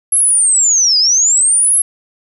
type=linear two-way sweep; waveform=sine; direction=down then up; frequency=11175 to 4827 to 11175 Hz; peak=-8 dBFS; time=0.12-1.82 s; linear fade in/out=5 ms; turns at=0.98 s; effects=none